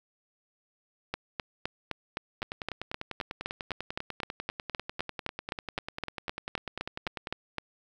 two click trains, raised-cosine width 0.3 ms, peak -19 / -15 dBFS, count 50 / 26, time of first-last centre 2.42-7.271 / 1.14-7.583 s, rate 10.1 / 3.88 Hz, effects 9-bit

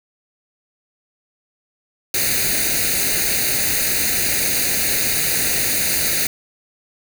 white noise with comb filter, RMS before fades -19 dBFS, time 2.14-6.27 s, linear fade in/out 2 ms, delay 0.46 ms, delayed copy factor +0.8, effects none

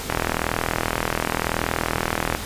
click train, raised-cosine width 0.5 ms, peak -5 dBFS, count 93, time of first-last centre 0.1-2.349 s, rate 40.9 Hz, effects pink hiss -31 dBFS RMS until 2.45 s + resampled to 32000 Hz

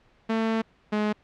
sawtooth tone pair in turn, 223.6 / 211.1 Hz, A3 / G#3, +28 / +29 cents, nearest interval minor second, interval 99 cents, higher first, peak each -19 dBFS, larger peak neither, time 0.29-0.62 / 0.92-1.13 s, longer first, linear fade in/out 10 ms, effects pink hiss -61 dBFS RMS until 1.23 s + low-pass 3000 Hz 12 dB/octave

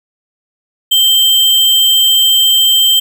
sine tone with sample-and-hold, 3136 Hz, G7, in tune, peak -6 dBFS, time 0.91-3 s, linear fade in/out 10 ms, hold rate 11025 Hz, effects none

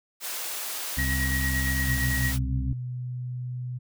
white high-pass noise, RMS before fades -33 dBFS, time 0.2-2.39 s, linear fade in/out 50 ms, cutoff 440 Hz, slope 12 dB/octave
harmonic tone, 65.41 Hz, C2, in tune, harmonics 1 / 2 / 3 / 4, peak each -27 / -31 / -40 / -35 dBFS, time 0.97-2.73 s, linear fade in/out 5 ms
sine tone with tremolo, 1902 Hz, A#6, 34 cents sharp, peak -26 dBFS, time 0.98-2.32 s, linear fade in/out 10 ms, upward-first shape sine, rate 8.8 Hz, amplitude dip 50%
sine tone, 124.6 Hz, B2, 16 cents sharp, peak -30 dBFS, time 1.87-3.79 s, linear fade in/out 20 ms
effects none

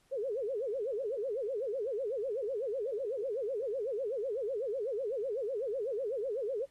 sine tone with vibrato, 474.7 Hz, A#4, 31 cents sharp, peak -32 dBFS, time 0.11-6.66 s, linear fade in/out 20 ms, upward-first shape sine, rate 8 Hz, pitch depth 280 cents each way, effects pink hiss -70 dBFS RMS until 6.7 s + AAC 32 kbps

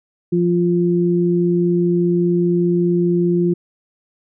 sine tone pair together, 174.16 / 349.2 Hz, F3 / F4, -5 / 0 cents, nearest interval octave, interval 1205 cents, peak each -16 dBFS, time 0.32-3.54 s, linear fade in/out 10 ms, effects none

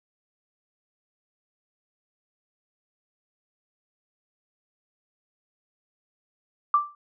sine tone with exponential decay, 1174.7 Hz, D6, in tune, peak -13 dBFS, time 6.74-6.95 s, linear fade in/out 2 ms, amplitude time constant 44 ms, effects none

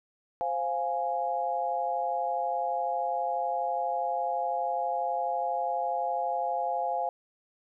sine chord, F minor, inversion second, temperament equal, 523.3 / 698.5 / 830.6 Hz, C5 / F5 / Ab5, 0 / 0 / 0 cents, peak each -34 / -30 / -31 dBFS, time 0.41-7.09 s, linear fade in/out 0 ms, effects none

